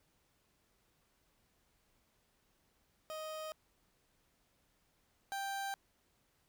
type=tone pair in turn; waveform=30% pulse; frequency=625 / 787.5 Hz; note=D#5 / G5; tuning=+8 / +8 cents; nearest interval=major third; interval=400 cents; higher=second; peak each=-39 / -35 dBFS; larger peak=second; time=3.1-3.52 / 5.32-5.74 s; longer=neither; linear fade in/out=0 ms; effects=pink hiss -75 dBFS RMS until 6.48 s